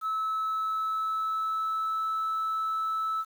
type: tone with pitch glide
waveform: sine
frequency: 1300 to 1309 Hz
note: E6 to E6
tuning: -24 to -13 cents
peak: -25 dBFS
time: 0.01-3.25 s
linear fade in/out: 50 ms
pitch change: +11 cents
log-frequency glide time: 0.41-2.05 s
effects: tanh soft clip ceiling -25 dBFS + 9-bit